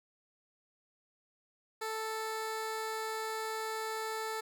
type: tone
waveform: 15% pulse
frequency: 440.3 Hz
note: A4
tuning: 1 cent sharp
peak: -29 dBFS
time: 1.81-4.41 s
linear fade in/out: 10 ms
effects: none